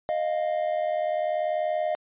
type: tone pair together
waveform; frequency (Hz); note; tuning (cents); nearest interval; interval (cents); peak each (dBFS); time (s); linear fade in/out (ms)
triangle; 619 / 699.5; D#5 / F5; -9 / +3; major second; 212; -24 / -26; 0.09-1.95; 0
effects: resampled to 8000 Hz